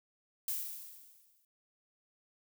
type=noise with exponential decay; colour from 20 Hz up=violet; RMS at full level=-34 dBFS; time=0.48-1.45 s; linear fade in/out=2 ms; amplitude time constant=210 ms; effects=none